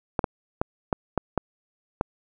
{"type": "clicks", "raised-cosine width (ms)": 1, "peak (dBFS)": -8, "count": 7, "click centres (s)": [0.192, 0.242, 0.615, 0.928, 1.177, 1.377, 2.011], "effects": []}